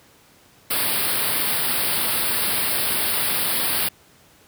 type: band-stop noise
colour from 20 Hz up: white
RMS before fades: -22 dBFS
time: 0.7-3.89 s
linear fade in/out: 10 ms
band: 5000 to 8600 Hz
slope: 96 dB/octave
effects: pink hiss -53 dBFS RMS until 4.47 s + high-pass 80 Hz 12 dB/octave